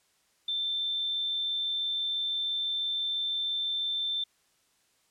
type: tone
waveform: sine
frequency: 3557 Hz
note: A7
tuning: 18 cents sharp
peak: -28 dBFS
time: 0.48-4.24 s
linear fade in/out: 5 ms
effects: white hiss -69 dBFS RMS until 5.1 s + low-pass 10000 Hz 12 dB/octave